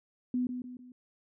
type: tone with echo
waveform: sine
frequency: 249.4 Hz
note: B3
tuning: 17 cents sharp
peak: -27 dBFS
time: 0.34-0.47 s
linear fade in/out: 2 ms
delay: 150 ms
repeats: 3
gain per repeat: -7 dB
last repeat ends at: 0.92 s
effects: none